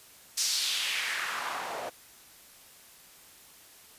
white noise with band-pass filter sweep, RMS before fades -32 dBFS, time 0.37-1.9 s, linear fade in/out 10 ms, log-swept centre 6000 to 580 Hz, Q 2, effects white hiss -54 dBFS RMS until 3.98 s + resampled to 32000 Hz

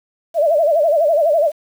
sine tone with vibrato, 625 Hz, D#5, 8 cents sharp, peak -11 dBFS, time 0.34-1.52 s, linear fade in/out 50 ms, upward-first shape sine, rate 12 Hz, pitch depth 150 cents each way, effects 7-bit

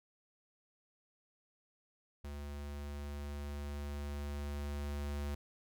square tone with level ramp, 72.2 Hz, D2, 29 cents flat, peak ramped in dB -43 to -37 dBFS, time 2.24-5.35 s, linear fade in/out 5 ms, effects none

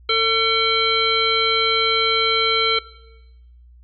harmonic tone, 450 Hz, A4, 39 cents sharp, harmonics 1 / 3 / 5 / 7 / 9, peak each -22 / -22 / -22 / -22 / -22 dBFS, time 0.09-2.79 s, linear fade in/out 5 ms, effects noise-tail reverb RT60 1.0 s tail -18 dB re dry + added 60 Hz sine -44 dBFS peak until 3.83 s

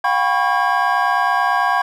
triangle tone cluster, 718 / 787 / 990 / 1104 / 1620 Hz, F5 / G5 / B5 / C#6 / G#6, +48 / +7 / +4 / -7 / -43 cents, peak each -19 dBFS, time 0.04-1.82 s, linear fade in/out 5 ms, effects none

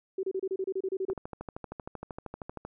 sine tone bursts, 381.1 Hz, G4, 49 cents flat, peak -28 dBFS, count 12, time 0.18-1.134 s, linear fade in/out 5 ms, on 52 ms, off 30 ms
click train, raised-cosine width 1 ms, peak -24 dBFS, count 21, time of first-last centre 1.1-2.65 s, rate 12.9 Hz
effects none

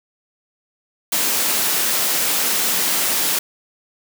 white high-pass noise, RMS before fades -19 dBFS, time 1.12-3.39 s, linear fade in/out 5 ms, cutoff 160 Hz, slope 24 dB/octave, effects none

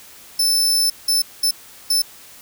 sawtooth tone bursts at uneven times, 5280 Hz, E8, 2 cents sharp, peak -12 dBFS, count 4, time 0.39-0.9 / 1.08-1.22 / 1.43-1.51 / 1.9-2.02 s, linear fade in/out 5 ms, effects white hiss -43 dBFS RMS until 2.41 s

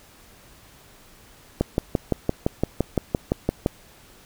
click train, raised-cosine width 2 ms, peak -6 dBFS, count 13, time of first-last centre 1.61-3.661 s, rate 5.85 Hz, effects pink hiss -51 dBFS RMS until 4.25 s

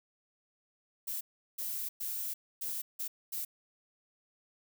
violet noise bursts at uneven times, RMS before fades -37 dBFS, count 6, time 1.07-1.21 / 1.58-1.89 / 2-2.34 / 2.61-2.82 / 2.99-3.08 / 3.32-3.45 s, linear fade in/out 10 ms, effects none

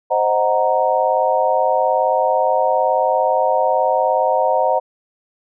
sine chord, C half-diminished seventh, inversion none, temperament equal, 523.3 / 622.3 / 740 / 932.3 Hz, C5 / Eb5 / Gb5 / Bb5, 0 / 0 / 0 / 0 cents, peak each -19 dBFS, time 0.1-4.8 s, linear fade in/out 20 ms, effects none

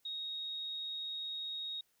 sine tone, 3755 Hz, A#7, 12 cents sharp, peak -38 dBFS, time 0.05-1.81 s, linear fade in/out 5 ms, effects white hiss -75 dBFS RMS until 2 s

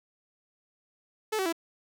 sawtooth tone with pitch steps, 433.8 / 379.8 / 332.6 Hz, A4 / F#4 / E4, -25 / +45 / +16 cents, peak -23 dBFS, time 1.32-1.527 s, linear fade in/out 10 ms, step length 69 ms, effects none

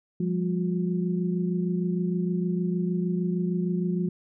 sine tone cluster, 175.9 / 202.4 / 360.1 Hz, F3 / G#3 / F#4, +13 / -44 / -47 cents, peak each -25 / -31 / -32 dBFS, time 0.2-4.09 s, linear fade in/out 5 ms, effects none

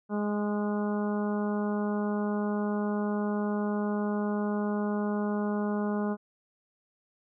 harmonic tone with a mistuned harmonic, 207.7 Hz, G#3, in tune, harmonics 1 / 2 / 3 / 4 / 5 / 6 / 7, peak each -28 / -34 / -38 / -40 / -42 / -44 / -45 dBFS, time 0.09-6.17 s, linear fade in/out 50 ms, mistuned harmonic 6, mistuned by -18 cents, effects none

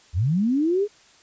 sine linear sweep, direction up, 70.6 to 426.9 Hz, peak -18 dBFS, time 0.13-0.88 s, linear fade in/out 50 ms, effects white hiss -54 dBFS RMS until 1.22 s + resampled to 16000 Hz

